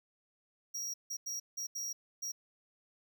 square tone bursts at uneven times, 5680 Hz, F8, 28 cents sharp, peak -37 dBFS, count 6, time 0.74-0.94 / 1.1-1.17 / 1.26-1.4 / 1.57-1.67 / 1.75-1.93 / 2.22-2.32 s, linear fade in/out 10 ms, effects none

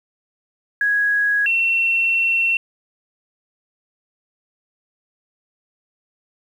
sine tone pair in turn, 1661.2 / 2711 Hz, G#6 / E7, 0 / +48 cents, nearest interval minor sixth, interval 848 cents, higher second, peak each -15 dBFS, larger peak neither, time 0.81-1.46 / 1.46-2.57 s, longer second, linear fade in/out 2 ms, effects 8-bit

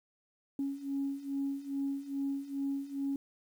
sine beating tone pair, 275.2 / 277.6 Hz, C#4 / C#4, -12 / +3 cents, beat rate 2.4 Hz, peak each -37 / -34 dBFS, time 0.59-3.16 s, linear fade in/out 2 ms, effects tanh soft clip ceiling -26 dBFS + 10-bit

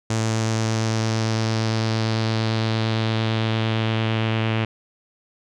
sawtooth tone with low-pass filter sweep, 111.4 Hz, A2, 22 cents sharp, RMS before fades -22 dBFS, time 0.1-4.65 s, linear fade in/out 5 ms, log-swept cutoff 7000 to 2800 Hz, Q 2.6, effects none

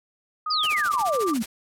sine tone with pitch glide, 1244.5 to 1180.8 Hz, D#6 to D6, 0 to +9 cents, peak -25 dBFS, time 0.46-1.34 s, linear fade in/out 5 ms, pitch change -91 cents, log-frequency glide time 0.65-0.92 s
sine exponential sweep, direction down, 5130 to 207.7 Hz, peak -22 dBFS, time 0.5-1.43 s, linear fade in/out 10 ms
white noise with tremolo, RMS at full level -32 dBFS, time 0.63-1.46 s, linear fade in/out 2 ms, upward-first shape sine, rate 14 Hz, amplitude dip 95%
effects low-pass 12000 Hz 12 dB/octave

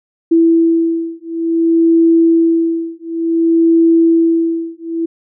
sine beating tone pair, 330.6 / 331.16 Hz, E4 / E4, +5 / +8 cents, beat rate 0.56 Hz, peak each -12 dBFS, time 0.31-5.06 s, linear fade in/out 10 ms, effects none

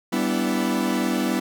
40% pulse chord, E minor seventh, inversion first, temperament equal with one note detuned, 196 / 246.9 / 290.3 / 329.6 Hz, G3 / B3 / D4 / E4, 0 / 0 / -20 / 0 cents, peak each -26 / -24 / -28 / -26 dBFS, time 0.12-1.4 s, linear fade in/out 10 ms, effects none

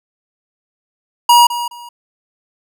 square tone with echo, 956 Hz, A#5, 43 cents sharp, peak -6 dBFS, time 1.29-1.47 s, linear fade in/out 5 ms, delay 210 ms, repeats 2, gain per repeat -13 dB, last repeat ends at 1.89 s, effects none

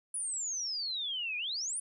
sine exponential two-way sweep, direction down then up, 10040 to 2400 to 10040 Hz, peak -33 dBFS, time 0.14-1.8 s, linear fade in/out 5 ms, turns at 1.37 s, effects none

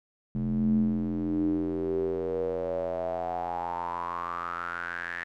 square tone with band-pass filter sweep, 43.13 Hz, F1, 21 cents flat, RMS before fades -30 dBFS, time 0.35-5.24 s, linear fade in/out 0 ms, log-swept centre 180 to 1800 Hz, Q 8.2, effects none

